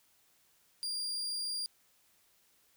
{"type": "tone", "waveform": "35% pulse", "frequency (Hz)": 4789, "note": "D8", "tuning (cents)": 33, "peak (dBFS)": -33, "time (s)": [0.83, 1.66], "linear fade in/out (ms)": 0, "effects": ["white hiss -69 dBFS RMS until 2.76 s"]}